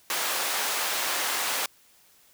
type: high-pass noise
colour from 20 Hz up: pink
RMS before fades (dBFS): -28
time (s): 0.1-1.66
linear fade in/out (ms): 2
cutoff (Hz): 760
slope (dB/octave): 12
effects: white hiss -59 dBFS RMS until 2.33 s